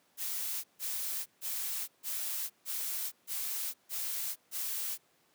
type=noise bursts; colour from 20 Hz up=blue; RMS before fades=-36 dBFS; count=8; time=0.17-4.98 s; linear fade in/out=50 ms; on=470 ms; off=150 ms; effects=pink hiss -69 dBFS RMS until 5.34 s + high-pass 200 Hz 12 dB/octave